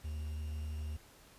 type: tone with quantisation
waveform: triangle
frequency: 76 Hz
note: D#2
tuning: 40 cents flat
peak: -35 dBFS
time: 0.04-0.97 s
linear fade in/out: 10 ms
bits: 10
effects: pink hiss -60 dBFS RMS until 1.38 s + resampled to 32000 Hz